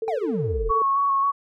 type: tone with tremolo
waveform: sine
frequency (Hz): 446.1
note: A4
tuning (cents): +24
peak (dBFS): -22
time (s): 0.02-0.82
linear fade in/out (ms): 2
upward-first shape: triangle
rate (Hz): 19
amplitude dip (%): 70
type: exponential sweep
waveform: triangle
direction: down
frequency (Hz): 824 to 32.7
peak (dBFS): -22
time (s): 0.08-0.71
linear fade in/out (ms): 0
type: tone with vibrato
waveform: sine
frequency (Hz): 1108.7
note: C#6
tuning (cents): 0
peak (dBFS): -18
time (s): 0.69-1.32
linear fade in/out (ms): 20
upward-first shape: square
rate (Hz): 3.7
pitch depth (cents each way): 18
effects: none